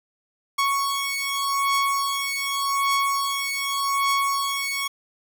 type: beating tone pair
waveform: sawtooth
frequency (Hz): 1108.7 / 1109.55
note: C#6 / C#6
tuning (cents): 0 / +1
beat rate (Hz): 0.85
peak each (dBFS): -21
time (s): 0.58-4.88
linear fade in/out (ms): 10
effects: none